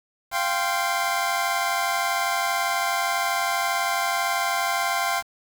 25% pulse chord, F suspended second, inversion none, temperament equal with one note detuned, 691.6 / 784 / 1046.5 Hz, F5 / G5 / C6, -17 / 0 / 0 cents, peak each -23 dBFS, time 0.31-5.23 s, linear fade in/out 50 ms, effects 7-bit

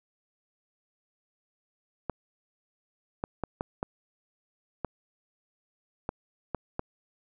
clicks, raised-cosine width 1 ms, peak -16 dBFS, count 9, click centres 2.097 / 3.239 / 3.437 / 3.609 / 3.829 / 4.847 / 6.091 / 6.547 / 6.794 s, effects none

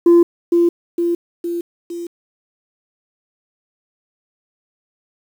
sine tone with echo, 343.2 Hz, F4, 30 cents flat, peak -4 dBFS, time 0.06-0.23 s, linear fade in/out 5 ms, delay 460 ms, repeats 4, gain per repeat -5 dB, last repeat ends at 2.07 s, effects tanh soft clip ceiling -5 dBFS + 7-bit

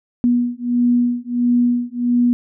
sine beating tone pair, 241.8 / 243.3 Hz, B3 / B3, -36 / -26 cents, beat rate 1.5 Hz, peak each -17 dBFS, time 0.24-2.33 s, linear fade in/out 0 ms, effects none

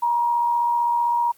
sine tone with amplitude modulation, 949 Hz, A#5, 31 cents sharp, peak -16 dBFS, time 0.02-1.32 s, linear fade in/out 10 ms, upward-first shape sine, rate 75.6 Hz, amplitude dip 35%, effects white hiss -54 dBFS RMS until 1.37 s + Opus 24 kbps

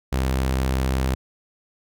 sawtooth tone, 65.41 Hz, C2, in tune, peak -16 dBFS, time 0.12-1.15 s, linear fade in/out 10 ms, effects none

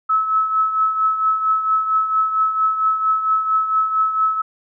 sine tone with tremolo, 1297 Hz, E6, 28 cents flat, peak -12 dBFS, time 0.09-4.42 s, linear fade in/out 10 ms, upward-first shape triangle, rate 4.4 Hz, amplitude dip 65%, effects none

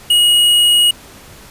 sine tone with hard clipping, 2893 Hz, F#7, 40 cents flat, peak -9 dBFS, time 0.1-0.91 s, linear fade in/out 5 ms, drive 14 dB, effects pink hiss -39 dBFS RMS until 1.5 s + resampled to 32000 Hz

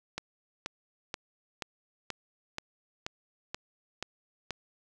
click train, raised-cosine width 0.2 ms, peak -17 dBFS, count 10, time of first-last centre 0.18-4.507 s, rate 2.08 Hz, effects none

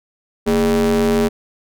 square ring-modulated tone, 92.5 Hz, F#2, in tune, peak -11 dBFS, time 0.46-1.29 s, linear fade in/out 20 ms, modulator 321 Hz, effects none

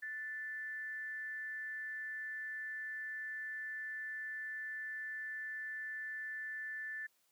sine tone with frequency modulation, 1760 Hz, A6, in tune, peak -40 dBFS, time 0.02-7.07 s, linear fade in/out 10 ms, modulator 283 Hz, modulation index 0.25, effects white hiss -75 dBFS RMS until 7.31 s + high-pass 150 Hz 12 dB/octave

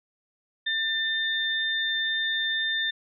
sine tone pair together, 1790 / 3601 Hz, A6 / A7, +29 / +39 cents, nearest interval octave, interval 1210 cents, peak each -27 dBFS, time 0.66-2.91 s, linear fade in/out 10 ms, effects none

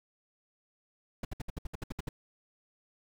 brown noise bursts, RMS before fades -35 dBFS, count 11, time 1.23-2.09 s, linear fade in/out 5 ms, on 20 ms, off 64 ms, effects none

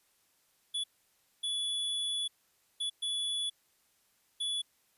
square tone bursts at uneven times, 3421 Hz, A7, 49 cents flat, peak -32 dBFS, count 5, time 0.74-0.84 / 1.43-2.28 / 2.8-2.9 / 3.02-3.5 / 4.4-4.62 s, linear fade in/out 10 ms, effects white hiss -71 dBFS RMS until 4.97 s + resampled to 32000 Hz

